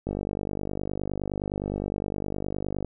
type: click train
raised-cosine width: 2 ms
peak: -16 dBFS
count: 139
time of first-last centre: 0.07-2.847 s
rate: 49.7 Hz
effects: none